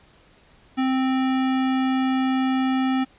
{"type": "tone", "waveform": "square", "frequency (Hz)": 261.6, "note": "C4", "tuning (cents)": 0, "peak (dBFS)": -20, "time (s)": [0.77, 3.05], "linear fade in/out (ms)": 20, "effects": ["pink hiss -55 dBFS RMS until 3.18 s", "resampled to 8000 Hz"]}